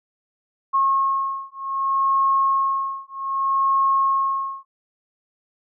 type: beating tone pair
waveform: sine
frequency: 1085 / 1085.64 Hz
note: C#6 / C#6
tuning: -37 / -36 cents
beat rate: 0.64 Hz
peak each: -21 dBFS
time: 0.73-4.65 s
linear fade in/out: 20 ms
effects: none